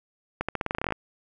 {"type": "accelerating click train", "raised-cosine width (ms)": 0.5, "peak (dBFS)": -12, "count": 14, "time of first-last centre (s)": [0.41, 0.923], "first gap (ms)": 76, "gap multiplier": 0.88, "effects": []}